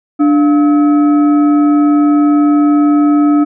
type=tone with frequency modulation; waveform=sine; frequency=293.7 Hz; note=D4; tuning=in tune; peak=-6 dBFS; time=0.19-3.45 s; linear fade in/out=20 ms; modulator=993 Hz; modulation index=0.37; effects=none